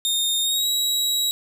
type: tone with pitch glide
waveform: sawtooth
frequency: 3669 to 3860 Hz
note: A#7 to B7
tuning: -28 to -40 cents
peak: -17 dBFS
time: 0.05-1.31 s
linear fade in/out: 0 ms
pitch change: +88 cents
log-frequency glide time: 0.42-0.68 s
effects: none